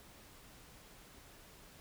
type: silence
effects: pink hiss -58 dBFS RMS until 1.8 s